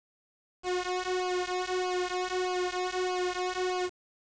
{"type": "tone with flanger", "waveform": "sawtooth", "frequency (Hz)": 364.4, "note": "F#4", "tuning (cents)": -26, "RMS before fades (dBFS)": -31, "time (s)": [0.63, 3.9], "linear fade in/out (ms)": 50, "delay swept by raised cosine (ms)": [0.53, 3.43], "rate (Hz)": 1.6, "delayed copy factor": -1, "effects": ["resampled to 16000 Hz", "8-bit"]}